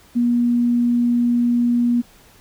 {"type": "tone", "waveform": "sine", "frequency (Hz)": 240, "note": "B3", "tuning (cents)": -49, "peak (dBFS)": -14, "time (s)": [0.15, 2.02], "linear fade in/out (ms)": 20, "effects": ["pink hiss -50 dBFS RMS until 2.4 s"]}